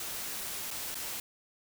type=noise with dropouts; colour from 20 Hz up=white; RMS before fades=-38 dBFS; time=0-1.2 s; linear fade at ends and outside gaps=2 ms; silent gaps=0.706-0.711 / 0.945-0.953 s; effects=none